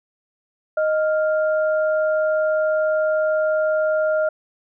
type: tone pair together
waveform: sine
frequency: 622.3 / 1397 Hz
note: D#5 / F6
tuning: 0 / 0 cents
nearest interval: octave + major second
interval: 1400 cents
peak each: -17 / -26 dBFS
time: 0.77-4.29 s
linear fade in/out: 5 ms
effects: none